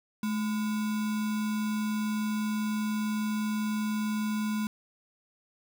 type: tone with sample-and-hold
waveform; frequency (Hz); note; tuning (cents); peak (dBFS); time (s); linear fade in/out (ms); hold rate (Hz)
sine; 214; A3; -48; -27; 0.23-4.67; 2; 1225
effects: none